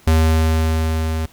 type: tone with level ramp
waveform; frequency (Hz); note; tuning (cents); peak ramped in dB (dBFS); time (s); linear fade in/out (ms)
square; 79.9; D#2; +47; -11 to -20; 0.07-1.26; 5
effects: pink hiss -49 dBFS RMS until 1.32 s